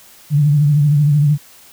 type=tone with vibrato; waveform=sine; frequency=146.83 Hz; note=D3; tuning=in tune; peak=-9 dBFS; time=0.3-1.38 s; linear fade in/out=50 ms; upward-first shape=triangle; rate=13 Hz; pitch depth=78 cents each way; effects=white hiss -44 dBFS RMS until 1.72 s